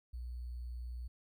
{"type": "tone with sample-and-hold", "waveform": "sine", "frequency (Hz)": 60.7, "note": "B1", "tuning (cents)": -29, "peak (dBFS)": -40, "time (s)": [0.13, 1.08], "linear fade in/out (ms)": 10, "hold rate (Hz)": 4410, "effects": []}